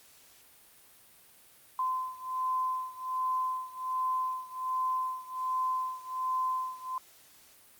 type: beating tone pair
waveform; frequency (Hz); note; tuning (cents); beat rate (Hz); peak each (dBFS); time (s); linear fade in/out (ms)
sine; 1028 / 1029.3; C6 / C6; -31 / -29; 1.3; -32 / -34; 1.79-6.98; 2
effects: white hiss -58 dBFS RMS until 7.79 s + Opus 48 kbps